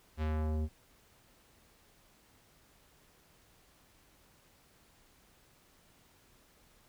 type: tone with low-pass filter sweep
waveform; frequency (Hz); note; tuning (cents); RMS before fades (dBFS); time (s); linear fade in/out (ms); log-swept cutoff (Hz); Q
square; 77.78; D#2; 0; -33; 0.17-0.69; 50; 4100 to 300; 0.82
effects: pink hiss -65 dBFS RMS until 6.88 s